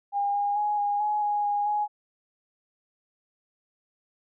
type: tone with pitch steps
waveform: sine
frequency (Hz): 808 / 814 / 834 / 818 / 840 / 828 / 821 / 835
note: G#5 / G#5 / G#5 / G#5 / G#5 / G#5 / G#5 / G#5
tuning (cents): -48 / -35 / +7 / -26 / +19 / -5 / -20 / +9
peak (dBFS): -23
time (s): 0.12-1.88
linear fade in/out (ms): 50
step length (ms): 220
effects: none